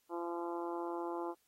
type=harmonic tone; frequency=171.3 Hz; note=F3; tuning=33 cents flat; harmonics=2 / 3 / 4 / 5 / 6 / 7 / 8; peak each=-39 / -46 / -47 / -44 / -46 / -53 / -56 dBFS; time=0.09-1.35 s; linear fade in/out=50 ms; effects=white hiss -75 dBFS RMS until 1.47 s + AAC 48 kbps